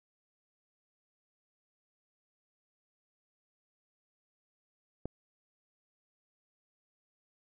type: click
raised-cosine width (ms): 2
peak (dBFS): -23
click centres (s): 5.056
effects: none